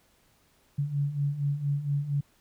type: beating tone pair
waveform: sine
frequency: 140 / 144.3 Hz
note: C#3 / D3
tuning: +18 / -30 cents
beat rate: 4.3 Hz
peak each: -32 / -27 dBFS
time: 0.78-2.21 s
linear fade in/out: 10 ms
effects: pink hiss -65 dBFS RMS until 2.4 s